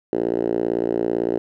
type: tone with band-pass filter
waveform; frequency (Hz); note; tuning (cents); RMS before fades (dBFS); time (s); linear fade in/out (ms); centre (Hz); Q
5% pulse; 57.9; A#1; -11; -22; 0.13-1.38; 0; 380; 3.1
effects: none